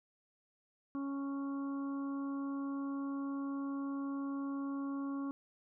harmonic tone, 277.2 Hz, C#4, in tune, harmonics 1 / 2 / 3 / 4 / 5, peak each -36 / -53 / -57 / -48 / -57 dBFS, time 0.95-5.31 s, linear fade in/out 0 ms, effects none

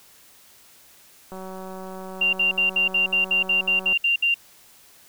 click train, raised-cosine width 1 ms, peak -24 dBFS, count 491, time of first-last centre 1.32-3.926 s, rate 188 Hz
sine tone bursts, 2778 Hz, F7, 10 cents flat, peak -17 dBFS, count 12, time 2.21-4.343 s, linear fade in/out 5 ms, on 120 ms, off 63 ms
effects white hiss -52 dBFS RMS until 5.08 s

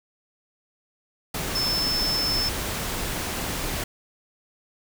sine tone in noise, 5274 Hz, E8, in tune, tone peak -23 dBFS, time 1.55-2.49 s, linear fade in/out 5 ms, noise pink, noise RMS -29 dBFS, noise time 1.34-3.84 s, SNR +3 dB, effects none

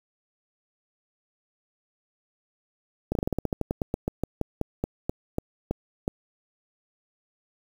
slowing click train, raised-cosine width 2 ms, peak -12 dBFS, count 22, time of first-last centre 3.12-6.079 s, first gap 32 ms, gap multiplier 1.13, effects 7-bit

